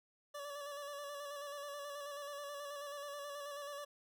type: tone with vibrato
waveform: 25% pulse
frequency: 574 Hz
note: D5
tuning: 40 cents flat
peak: -40 dBFS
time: 0.34-3.85 s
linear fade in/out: 10 ms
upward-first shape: square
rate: 9.3 Hz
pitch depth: 29 cents each way
effects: none